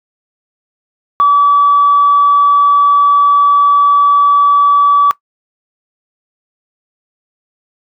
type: tone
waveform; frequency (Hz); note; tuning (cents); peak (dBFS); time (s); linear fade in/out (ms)
sine; 1148; D6; -40; -4; 1.2-5.11; 0
effects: noise-tail reverb RT60 0.1 s tail -20 dB re dry + tanh soft clip ceiling 0 dBFS

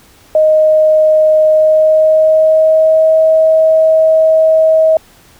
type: tone with pitch glide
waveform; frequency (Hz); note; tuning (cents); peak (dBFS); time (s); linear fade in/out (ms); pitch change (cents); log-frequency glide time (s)
sine; 622.3 to 637.2; D#5 to D#5; 0 to +41; -5; 0.35-4.97; 2; +41; 1.49-3.16
effects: pink hiss -44 dBFS RMS until 5.39 s

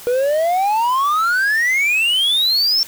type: exponential sweep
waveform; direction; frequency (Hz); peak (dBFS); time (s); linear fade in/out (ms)
triangle; up; 476.6 to 5490; -12; 0.07-2.83; 0
effects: white hiss -37 dBFS RMS until 2.87 s

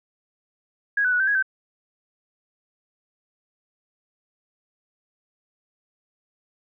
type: tone with pitch steps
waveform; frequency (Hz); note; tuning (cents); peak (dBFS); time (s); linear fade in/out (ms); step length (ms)
sine; 1649 / 1496 / 1468 / 1553 / 1658 / 1545; G#6 / F#6 / F#6 / G6 / G#6 / G6; -13 / +19 / -14 / -17 / -3 / -26; -18; 0.97-1.426; 5; 76
effects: none

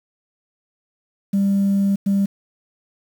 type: tone bursts at uneven times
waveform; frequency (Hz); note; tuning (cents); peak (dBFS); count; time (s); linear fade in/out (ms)
sine; 197.9; G3; +17; -13; 2; 1.33-1.96 / 2.06-2.26; 10
effects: tanh soft clip ceiling -12 dBFS + 7-bit

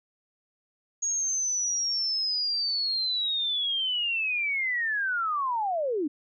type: linear sweep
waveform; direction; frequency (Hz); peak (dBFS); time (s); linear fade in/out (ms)
sine; down; 6645 to 273; -25; 1.02-6.08; 10
effects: none

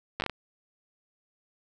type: slowing click train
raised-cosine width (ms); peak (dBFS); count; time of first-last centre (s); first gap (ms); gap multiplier
0.3; -13; 6; 0.2-0.297; 9; 1.39
effects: none

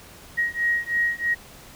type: beating tone pair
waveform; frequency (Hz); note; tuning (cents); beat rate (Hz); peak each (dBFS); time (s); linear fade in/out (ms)
sine; 1887 / 1890.1; A#6 / A#6; +21 / +23; 3.1; -24; 0.37-1.35; 20
effects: pink hiss -46 dBFS RMS until 1.75 s

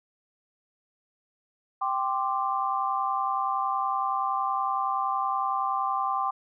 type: chord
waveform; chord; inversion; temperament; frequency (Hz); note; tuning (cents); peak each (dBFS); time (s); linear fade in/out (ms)
sine; G suspended fourth; none; just; 784 / 1045.3 / 1176; G5 / C6 / D6; 0 / -2 / +2; -29; 1.81-6.31; 10
effects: none

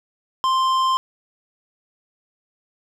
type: tone with tanh clipping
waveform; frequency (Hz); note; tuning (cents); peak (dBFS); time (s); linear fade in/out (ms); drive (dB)
sine; 1046.5; C6; 0; -18; 0.44-0.97; 0; 12
effects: none

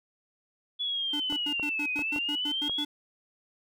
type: linear two-way sweep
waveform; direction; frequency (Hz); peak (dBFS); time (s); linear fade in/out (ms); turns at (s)
sine; down then up; 3423 to 2489 to 3423; -28; 0.79-2.85; 20; 1.92
type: tone bursts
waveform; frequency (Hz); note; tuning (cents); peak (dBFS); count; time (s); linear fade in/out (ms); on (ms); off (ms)
square; 293.7; D4; 0; -34; 11; 1.13-2.85; 5; 70; 95
type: clicks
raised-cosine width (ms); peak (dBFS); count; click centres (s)
1; -25; 5; 1.325 / 1.597 / 1.992 / 2.162 / 2.696
effects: none

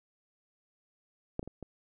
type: clicks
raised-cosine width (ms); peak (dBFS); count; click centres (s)
2; -18 / -27 / -29 / -28; 4; 1.394 / 1.429 / 1.476 / 1.627
effects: none

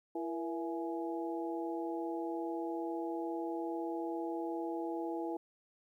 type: harmonic tone with a mistuned harmonic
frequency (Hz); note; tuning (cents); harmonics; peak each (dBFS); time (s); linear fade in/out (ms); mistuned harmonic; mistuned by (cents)
167.2; E3; +25; 2 / 3 / 4 / 5; -37 / -43 / -45 / -43; 0.15-5.37; 5; 3; -88
effects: 12-bit

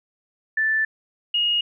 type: tone pair in turn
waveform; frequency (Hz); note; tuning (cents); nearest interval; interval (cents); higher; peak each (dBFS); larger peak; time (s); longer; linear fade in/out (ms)
sine; 1760 / 2869; A6 / F7; 0 / +46; minor sixth; 846; second; -18; neither; 0.57-0.85 / 1.34-1.61; first; 5
effects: none

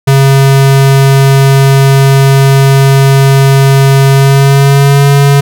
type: tone with pitch glide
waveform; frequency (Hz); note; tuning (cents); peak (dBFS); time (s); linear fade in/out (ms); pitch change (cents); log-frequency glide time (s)
square; 136.4 to 140.56; C#3 to C#3; -28 to +24; -3; 0.07-5.41; 10; +52; 4.11-5.05
effects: none

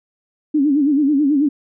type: tone with vibrato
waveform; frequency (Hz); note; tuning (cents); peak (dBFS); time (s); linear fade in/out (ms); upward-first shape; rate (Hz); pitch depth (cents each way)
sine; 287.4; D4; -37; -12; 0.54-1.49; 10; sine; 9.2; 120
effects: none

